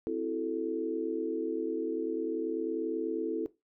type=chord; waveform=sine; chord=F# half-diminished seventh; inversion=second; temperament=equal; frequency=261.6 / 329.6 / 370 / 440 Hz; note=C4 / E4 / F#4 / A4; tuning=0 / 0 / 0 / 0 cents; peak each=-39 / -33 / -39 / -33 dBFS; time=0.07-3.46 s; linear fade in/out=0 ms; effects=noise-tail reverb RT60 0.2 s tail -17 dB re dry